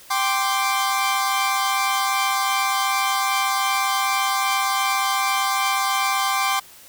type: chord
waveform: sawtooth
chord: G suspended fourth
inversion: none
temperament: equal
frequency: 784 / 1046.5 / 1174.7 Hz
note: G5 / C6 / D6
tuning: 0 / 0 / 0 cents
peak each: -20 dBFS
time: 0.1-6.6 s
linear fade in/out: 10 ms
effects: white hiss -46 dBFS RMS until 6.88 s